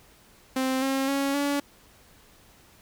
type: tone with pitch steps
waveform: sawtooth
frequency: 261.6 / 269.1 / 276.8 / 284.8 Hz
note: C4 / C4 / C#4 / C#4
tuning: 0 / +49 / -2 / +47 cents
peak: -20 dBFS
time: 0.56-1.6 s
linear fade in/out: 5 ms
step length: 260 ms
effects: pink hiss -56 dBFS RMS until 2.81 s